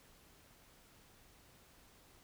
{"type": "silence", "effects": ["pink hiss -64 dBFS RMS until 2.23 s"]}